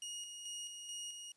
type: tone with tremolo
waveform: 20% pulse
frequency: 2876 Hz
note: F#7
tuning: 50 cents flat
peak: -37 dBFS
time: 0.02-1.32 s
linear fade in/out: 2 ms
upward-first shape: square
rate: 2.3 Hz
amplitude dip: 40%
effects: white hiss -74 dBFS RMS until 1.36 s + resampled to 24000 Hz